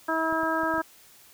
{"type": "harmonic tone", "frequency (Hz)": 322.4, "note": "E4", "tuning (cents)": -38, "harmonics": [1, 2, 3, 4, 5], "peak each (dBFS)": [-30, -30, -30, -30, -30], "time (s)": [0.08, 0.82], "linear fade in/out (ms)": 10}
{"type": "clicks", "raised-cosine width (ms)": 3, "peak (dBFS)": -31, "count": 5, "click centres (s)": [0.326, 0.433, 0.634, 0.74, 0.781]}
{"effects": ["white hiss -54 dBFS RMS until 1.33 s"]}